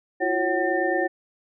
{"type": "tone cluster", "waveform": "sine", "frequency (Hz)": [334.7, 363.7, 549, 753, 1803], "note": ["E4", "F#4", "C#5", "F#5", "A6"], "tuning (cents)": [26, -30, -17, 30, 42], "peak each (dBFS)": -27, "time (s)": [0.2, 1.08], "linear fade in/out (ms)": 20, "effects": []}